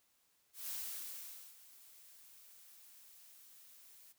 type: noise with ADSR envelope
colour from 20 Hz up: blue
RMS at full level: -42 dBFS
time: 0.53-4.13 s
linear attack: 160 ms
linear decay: 850 ms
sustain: -18 dB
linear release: 16 ms
effects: white hiss -75 dBFS RMS until 4.18 s